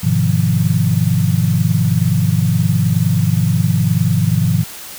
sine chord, F half-diminished seventh, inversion first, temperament equal with one note detuned, 103.83 / 125.92 / 155.56 / 174.61 Hz, Ab2 / Cb3 / Eb3 / F3, 0 / +34 / 0 / 0 cents, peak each -17 dBFS, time 0.03-4.64 s, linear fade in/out 10 ms, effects white hiss -32 dBFS RMS until 4.98 s

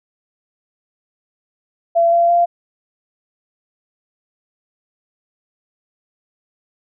sine tone with pitch steps, 677 / 684.5 / 692 Hz, E5 / F5 / F5, +46 / -35 / -16 cents, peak -10 dBFS, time 1.95-2.46 s, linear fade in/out 20 ms, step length 170 ms, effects none

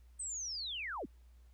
sine linear sweep, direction down, 8372 to 155.56 Hz, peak -38 dBFS, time 0.19-1.06 s, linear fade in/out 10 ms, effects added 60 Hz sine -57 dBFS peak until 1.53 s + pink hiss -75 dBFS RMS until 1.53 s

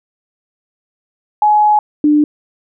sine tone pair in turn, 843 / 298 Hz, G#5 / D4, +26 / +25 cents, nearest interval octave + tritone, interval 1801 cents, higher first, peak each -7 dBFS, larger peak neither, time 1.42-1.79 / 2.04-2.24 s, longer first, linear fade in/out 2 ms, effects none

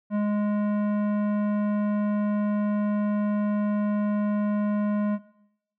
sine tone with tanh clipping, 207.7 Hz, G#3, in tune, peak -24 dBFS, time 0.1-5.19 s, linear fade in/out 50 ms, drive 14 dB, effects noise-tail reverb RT60 0.8 s tail -18 dB re dry

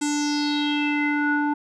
square tone with low-pass filter sweep, 293.7 Hz, D4, in tune, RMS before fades -23 dBFS, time 0.01-1.54 s, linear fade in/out 10 ms, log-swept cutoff 8000 to 1100 Hz, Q 5.5, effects none

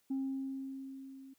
sine tone with level ramp, 268.4 Hz, C4, 44 cents sharp, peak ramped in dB -30 to -50 dBFS, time 0.1-1.34 s, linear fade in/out 10 ms, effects tanh soft clip ceiling -30 dBFS + white hiss -74 dBFS RMS until 1.38 s

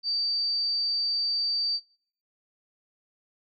sine tone, 4632 Hz, D8, 25 cents flat, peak -25 dBFS, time 0.03-1.8 s, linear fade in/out 50 ms, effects noise-tail reverb RT60 0.5 s tail -19 dB re dry

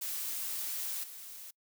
blue noise with level steps, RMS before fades -37 / -47 dBFS, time 0.01-1.51 s, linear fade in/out 10 ms, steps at 1.03 s, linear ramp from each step 10 ms, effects noise-tail reverb RT60 0.1 s tail -26 dB re dry

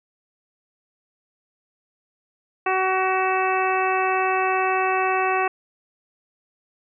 harmonic tone, 376.5 Hz, F#4, 30 cents sharp, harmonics 1 / 2 / 3 / 4 / 5 / 6 / 7, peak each -25 / -23 / -25 / -30 / -30 / -34 / -28 dBFS, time 2.66-5.48 s, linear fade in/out 5 ms, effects none

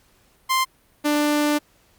sawtooth tone pair in turn, 1046.5 / 296 Hz, C6 / D4, 0 / +14 cents, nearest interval octave + minor seventh, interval 2186 cents, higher first, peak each -14 dBFS, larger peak neither, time 0.49-0.65 / 1.04-1.59 s, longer second, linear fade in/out 20 ms, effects pink hiss -59 dBFS RMS until 1.98 s + Opus 48 kbps

